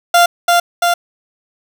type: tone with echo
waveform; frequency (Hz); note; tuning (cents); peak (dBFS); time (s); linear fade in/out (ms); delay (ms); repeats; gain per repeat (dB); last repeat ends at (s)
30% pulse; 695; F5; -9; -4; 0.14-0.26; 5; 340; 2; -2; 0.94
effects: none

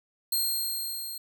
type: tone with level ramp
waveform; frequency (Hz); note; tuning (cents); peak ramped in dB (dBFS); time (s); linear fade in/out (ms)
10% pulse; 4214; C8; +12; -17 to -29; 0.32-1.18; 5
effects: none

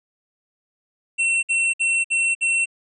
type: tone bursts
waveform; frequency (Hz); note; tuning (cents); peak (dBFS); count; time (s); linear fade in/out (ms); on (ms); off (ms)
square; 2709; E7; +47; -18; 5; 1.18-2.658; 20; 250; 57
effects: resampled to 24000 Hz

